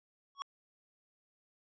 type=tone with exponential growth; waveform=square; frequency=1111 Hz; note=C#6; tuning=4 cents sharp; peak=-33 dBFS; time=0.35-0.42 s; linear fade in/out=0 ms; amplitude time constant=15 ms; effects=resampled to 16000 Hz